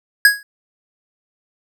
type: tone with exponential decay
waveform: square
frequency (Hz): 1659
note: G#6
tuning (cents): -2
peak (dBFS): -4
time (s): 0.25-0.43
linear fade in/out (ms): 2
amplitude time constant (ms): 39
effects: none